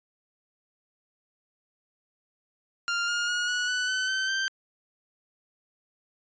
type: tone with pitch steps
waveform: sawtooth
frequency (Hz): 1396.9 / 1419.7 / 1442.8 / 1466.3 / 1490.3 / 1514.6 / 1539.3 / 1564.3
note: F6 / F6 / F#6 / F#6 / F#6 / F#6 / G6 / G6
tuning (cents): 0 / +28 / -44 / -16 / +12 / +40 / -32 / -4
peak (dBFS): -22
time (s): 2.88-4.48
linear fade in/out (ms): 0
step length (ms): 200
effects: resampled to 16000 Hz